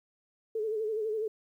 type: tone with vibrato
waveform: sine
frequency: 434.4 Hz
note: A4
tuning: 22 cents flat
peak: -29 dBFS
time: 0.55-1.28 s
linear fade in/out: 5 ms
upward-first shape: sine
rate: 12 Hz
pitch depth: 63 cents each way
effects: 11-bit